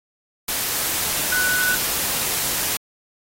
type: tone in noise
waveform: sine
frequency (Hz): 1486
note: F#6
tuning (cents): +7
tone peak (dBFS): -19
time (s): 1.32-1.75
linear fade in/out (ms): 5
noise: white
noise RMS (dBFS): -23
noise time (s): 0.48-2.77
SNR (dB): +1
effects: AAC 48 kbps